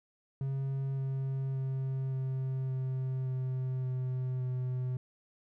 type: tone with pitch steps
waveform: triangle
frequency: 135.5 / 134.25 / 133.02 / 131.79 / 130.58 / 129.38 / 128.19 / 127.01 Hz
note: C#3 / C3 / C3 / C3 / C3 / C3 / C3 / B2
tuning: -39 / +45 / +29 / +13 / -3 / -19 / -35 / +49 cents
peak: -29 dBFS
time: 0.41-4.97 s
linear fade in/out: 2 ms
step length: 570 ms
effects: none